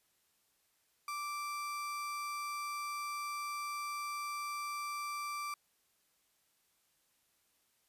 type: tone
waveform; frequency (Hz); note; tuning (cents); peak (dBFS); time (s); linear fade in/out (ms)
35% pulse; 1172; D6; -4; -36; 1.08-5.54; 2
effects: white hiss -75 dBFS RMS until 7.88 s + resampled to 32000 Hz